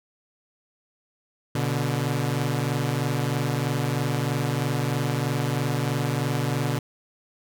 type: tone pair together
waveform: sawtooth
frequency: 121.9 / 145.01 Hz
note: B2 / D3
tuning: -22 / -22 cents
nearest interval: minor third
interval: 300 cents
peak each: -22 dBFS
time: 1.55-6.79 s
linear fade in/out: 5 ms
effects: none